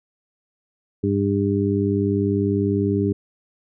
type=harmonic tone; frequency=100 Hz; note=G2; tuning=35 cents sharp; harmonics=1 / 2 / 3 / 4; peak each=-23 / -23 / -23 / -23 dBFS; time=1.03-3.13 s; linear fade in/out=10 ms; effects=none